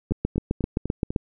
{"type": "two click trains", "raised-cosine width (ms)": 3, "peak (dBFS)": [-9, -15], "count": [9, 5], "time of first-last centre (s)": [[0.12, 1.162], [0.11, 1.105]], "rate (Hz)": [7.68, 4.02], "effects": []}